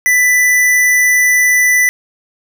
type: tone with hard clipping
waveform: sine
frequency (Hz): 1987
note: B6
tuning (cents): +10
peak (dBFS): -9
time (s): 0.06-1.89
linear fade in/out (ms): 0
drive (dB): 18
effects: none